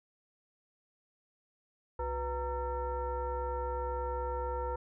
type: tone with frequency modulation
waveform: sine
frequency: 493.9 Hz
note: B4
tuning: in tune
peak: -32 dBFS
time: 1.99-4.76 s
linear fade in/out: 5 ms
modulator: 429 Hz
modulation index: 1.4
effects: none